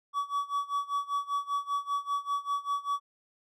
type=tone with tremolo; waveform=triangle; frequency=1138 Hz; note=C#6; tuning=45 cents sharp; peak=-24 dBFS; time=0.13-3 s; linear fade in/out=50 ms; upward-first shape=sine; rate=5.1 Hz; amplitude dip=90%; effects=none